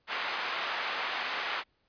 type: band-pass noise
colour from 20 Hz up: pink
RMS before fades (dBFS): -34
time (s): 0.07-1.64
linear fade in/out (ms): 50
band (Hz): 1000 to 3000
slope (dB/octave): 12
effects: pink hiss -73 dBFS RMS until 1.88 s + resampled to 11025 Hz